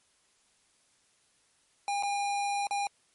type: tone with dropouts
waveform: square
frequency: 808 Hz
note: G#5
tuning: 48 cents flat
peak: -29 dBFS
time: 1.88-2.87 s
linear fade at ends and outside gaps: 1 ms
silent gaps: 2.026-2.033 / 2.67-2.709 s
effects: white hiss -68 dBFS RMS until 3.14 s + MP3 48 kbps